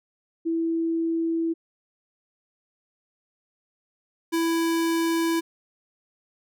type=tone pair in turn; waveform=sine / square; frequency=329.6 / 331.1 Hz; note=E4 / E4; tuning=0 / +8 cents; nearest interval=unison; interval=8 cents; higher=second; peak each=-22 dBFS; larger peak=neither; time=0.45-1.54 / 4.32-5.41 s; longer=neither; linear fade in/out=20 ms; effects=none